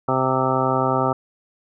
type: harmonic tone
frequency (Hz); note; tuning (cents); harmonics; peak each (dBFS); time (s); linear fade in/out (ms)
130.81; C3; 0; 1 / 2 / 3 / 4 / 5 / 6 / 7 / 9 / 10; -26 / -26 / -26 / -26 / -26 / -26 / -26 / -26 / -26; 0.08-1.13; 5
effects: none